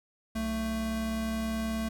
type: tone pair together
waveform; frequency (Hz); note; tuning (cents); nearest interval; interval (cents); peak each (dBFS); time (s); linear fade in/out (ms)
square; 62.4 / 222.4; B1 / A3; +19 / +19; octave + minor seventh; 2200; -38 / -31; 0.35-1.89; 10
effects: none